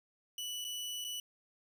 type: tone with dropouts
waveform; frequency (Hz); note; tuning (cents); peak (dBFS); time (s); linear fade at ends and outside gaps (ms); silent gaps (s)
sawtooth; 2960; F#7; 0; -35; 0.38-1.2; 2; 0.644-0.648 / 1.043-1.047
effects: none